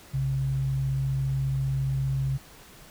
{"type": "tone pair together", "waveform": "sine", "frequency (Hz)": [59.85, 134.6], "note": ["A#1", "C3"], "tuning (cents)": [46, 49], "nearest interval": "octave + major second", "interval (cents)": 1403, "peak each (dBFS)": [-35, -24], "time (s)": [0.13, 2.38], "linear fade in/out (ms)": 20, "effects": ["pink hiss -50 dBFS RMS until 2.9 s"]}